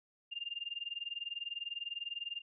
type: tone with tremolo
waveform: sine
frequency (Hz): 2803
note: F7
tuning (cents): +6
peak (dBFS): -35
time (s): 0.31-2.42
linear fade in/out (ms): 20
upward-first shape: sine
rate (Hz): 20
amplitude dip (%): 95
effects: none